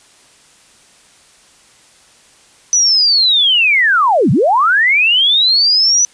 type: linear two-way sweep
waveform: sine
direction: down then up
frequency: 6000 to 110 to 6000 Hz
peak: -8 dBFS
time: 2.73-6.05 s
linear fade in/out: 0 ms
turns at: 4.31 s
effects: white hiss -47 dBFS RMS until 6.13 s + resampled to 22050 Hz